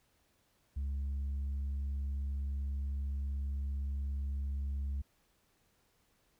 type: tone with tanh clipping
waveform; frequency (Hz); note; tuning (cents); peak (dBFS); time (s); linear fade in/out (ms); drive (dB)
sine; 69.3; C#2; 0; -34; 0.76-5.02; 10; 2
effects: pink hiss -73 dBFS RMS until 6.39 s